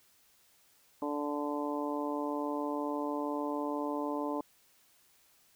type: harmonic tone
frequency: 146.3 Hz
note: D3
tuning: 6 cents flat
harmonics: 2 / 3 / 4 / 5 / 6 / 7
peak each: -35 / -40 / -39 / -46 / -40 / -41 dBFS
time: 1.02-4.41 s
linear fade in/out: 2 ms
effects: white hiss -66 dBFS RMS until 5.55 s